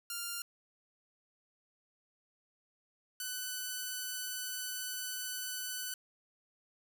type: tone pair in turn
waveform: 5% pulse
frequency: 1396.9 / 1498.5 Hz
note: F6 / F#6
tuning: 0 / +22 cents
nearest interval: minor second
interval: 122 cents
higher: second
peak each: -26 dBFS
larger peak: neither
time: 0.1-0.42 / 3.2-5.94 s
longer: second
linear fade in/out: 2 ms
effects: none